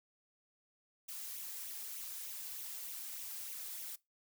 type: noise with flanger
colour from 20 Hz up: blue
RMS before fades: -45 dBFS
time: 1.08-3.96 s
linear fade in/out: 10 ms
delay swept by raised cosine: 0.31 to 2.51 ms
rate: 3.3 Hz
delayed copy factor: +0.55
effects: noise-tail reverb RT60 0.2 s tail -21 dB re dry